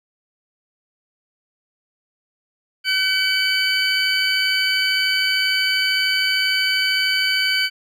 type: tone cluster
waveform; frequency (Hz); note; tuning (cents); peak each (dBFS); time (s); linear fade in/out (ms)
triangle; 1516 / 2282 / 3019 / 4581; F#6 / C#7 / F#7 / D8; +42 / +50 / +34 / -44; -21; 2.84-7.7; 50
effects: none